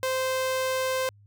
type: tone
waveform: sawtooth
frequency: 520 Hz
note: C5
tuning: 11 cents flat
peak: -21 dBFS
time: 0.03-1.09 s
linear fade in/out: 0 ms
effects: added 102 Hz sine -52 dBFS peak until 1.26 s